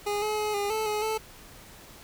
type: tone with pitch steps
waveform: 25% pulse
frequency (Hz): 411.7 / 426.3 / 423.7 / 406.1 / 436.5 / 422.5 / 437.8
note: G#4 / G#4 / G#4 / G#4 / A4 / G#4 / A4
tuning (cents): -15 / +45 / +35 / -39 / -14 / +30 / -9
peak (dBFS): -23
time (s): 0.06-1.18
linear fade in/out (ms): 10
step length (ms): 160
effects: pink hiss -49 dBFS RMS until 2.03 s